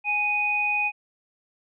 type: tone pair together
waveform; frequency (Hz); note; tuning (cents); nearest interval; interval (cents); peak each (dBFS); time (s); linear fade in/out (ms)
sine; 830.3 / 2488; G#5 / D#7; -1 / -1; octave + perfect fifth; 1900; -29 / -22; 0.04-0.92; 50
effects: none